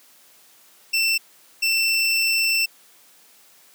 25% pulse tone bursts at uneven times, 2682 Hz, E7, 29 cents sharp, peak -14 dBFS, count 2, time 0.93-1.18 / 1.62-2.66 s, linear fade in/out 10 ms, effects white hiss -53 dBFS RMS until 3.74 s + high-pass 200 Hz 12 dB/octave

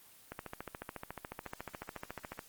click train, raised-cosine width 0.5 ms, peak -25 dBFS, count 30, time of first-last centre 0.32-2.391 s, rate 14 Hz, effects white hiss -59 dBFS RMS until 2.48 s + Opus 24 kbps

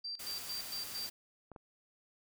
sine tone with tremolo, 4699 Hz, D8, in tune, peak -38 dBFS, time 0.04-1.1 s, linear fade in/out 10 ms, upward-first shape square, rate 4.4 Hz, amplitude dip 80%
white noise, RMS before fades -45 dBFS, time 0.19-1.1 s, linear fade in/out 10 ms
clicks, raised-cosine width 1 ms, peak -35 dBFS, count 2, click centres 1.517 / 1.562 s
effects none

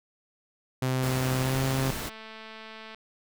sawtooth tone with pitch glide, 129.4 to 132.96 Hz, C3 to C3, -19 to +28 cents, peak -21 dBFS, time 0.82-1.91 s, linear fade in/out 5 ms, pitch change +47 cents, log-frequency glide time 1.4-1.58 s
pink noise, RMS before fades -35 dBFS, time 1.02-2.1 s, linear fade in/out 20 ms
click train, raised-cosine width 0.3 ms, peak -28 dBFS, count 240, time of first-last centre 1.86-2.946 s, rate 220 Hz
effects none

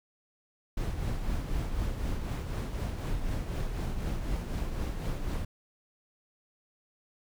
brown noise with tremolo, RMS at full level -30 dBFS, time 0.77-5.45 s, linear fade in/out 5 ms, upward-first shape triangle, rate 4 Hz, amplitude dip 50%, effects none

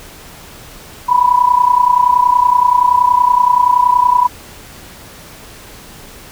sine tone with amplitude modulation, 986 Hz, B5, 3 cents flat, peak -4 dBFS, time 1.08-4.28 s, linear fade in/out 20 ms, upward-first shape sine, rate 30.6 Hz, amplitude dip 80%, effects pink hiss -36 dBFS RMS until 6.31 s

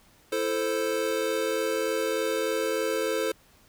square chord, A minor, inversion second, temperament equal with one note detuned, 333.1 / 440 / 523.3 Hz, E4 / A4 / C5, +18 / 0 / 0 cents, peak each -34 / -29 / -30 dBFS, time 0.32-3.32 s, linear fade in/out 5 ms, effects pink hiss -59 dBFS RMS until 3.68 s

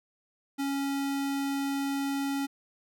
square tone, 277.2 Hz, C#4, in tune, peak -29 dBFS, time 0.58-2.47 s, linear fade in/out 20 ms, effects none

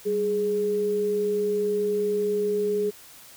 sine tone pair together, 195.8 / 416.3 Hz, G3 / G#4, -2 / +4 cents, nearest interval octave + minor second, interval 1306 cents, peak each -33 / -22 dBFS, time 0.05-2.91 s, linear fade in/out 20 ms, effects white hiss -48 dBFS RMS until 3.36 s

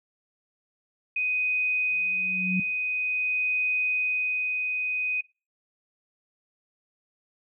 sine tone with tremolo, 2500 Hz, D#7, 8 cents sharp, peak -23 dBFS, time 1.16-5.21 s, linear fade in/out 5 ms, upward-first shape sine, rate 0.49 Hz, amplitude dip 30%
sine tone with exponential growth, 184.2 Hz, F#3, 7 cents flat, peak -21 dBFS, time 1.91-2.6 s, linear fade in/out 5 ms, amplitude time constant 150 ms
effects noise-tail reverb RT60 0.3 s tail -22 dB re dry

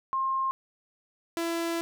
sine / sawtooth tone pair in turn, 1064 / 335.1 Hz, C6 / E4, +29 / +29 cents, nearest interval octave + minor sixth, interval 2000 cents, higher first, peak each -25 / -24 dBFS, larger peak second, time 0.13-0.51 / 1.37-1.81 s, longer second, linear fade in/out 0 ms, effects none

